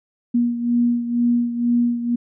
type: beating tone pair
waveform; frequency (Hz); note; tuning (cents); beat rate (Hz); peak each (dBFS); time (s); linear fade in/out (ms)
sine; 238.6 / 240.7; A#3 / B3; +41 / -44; 2.1; -17 / -23; 0.34-2.16; 10
effects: none